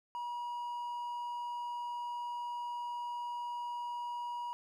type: tone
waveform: triangle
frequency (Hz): 961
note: B5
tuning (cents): -48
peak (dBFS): -35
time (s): 0.15-4.53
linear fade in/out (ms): 0
effects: none